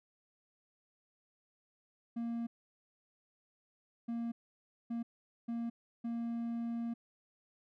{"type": "tone bursts at uneven times", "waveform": "triangle", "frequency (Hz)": 233.1, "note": "A#3", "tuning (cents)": 0, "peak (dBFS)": -33, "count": 5, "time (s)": [[2.16, 2.47], [4.08, 4.32], [4.9, 5.03], [5.48, 5.7], [6.04, 6.94]], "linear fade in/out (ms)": 10, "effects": []}